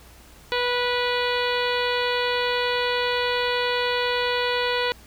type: harmonic tone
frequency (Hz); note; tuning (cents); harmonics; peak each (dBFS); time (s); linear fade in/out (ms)
490; B4; -14; 1 / 2 / 3 / 4 / 5 / 6 / 7 / 8 / 9; -25 / -28 / -30 / -31 / -32 / -33 / -33 / -34 / -35; 0.52-4.92; 0
effects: added 60 Hz sine -50 dBFS peak until 5.06 s + pink hiss -50 dBFS RMS until 5.06 s